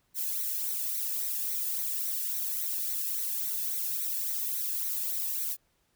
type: noise with flanger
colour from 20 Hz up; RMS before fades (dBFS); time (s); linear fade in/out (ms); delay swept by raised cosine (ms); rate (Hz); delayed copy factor
violet; -32; 0.14-5.57; 50; 0.49 to 1.18; 3.6; +0.7
effects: pink hiss -72 dBFS RMS until 5.95 s